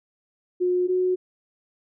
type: tone pair in turn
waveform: sine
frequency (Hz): 360.6 / 366.7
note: F#4 / F#4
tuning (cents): -45 / -15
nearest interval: unison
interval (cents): 30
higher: second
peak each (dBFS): -19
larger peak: neither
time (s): 0.6-0.88 / 0.88-1.16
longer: neither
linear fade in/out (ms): 20
effects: none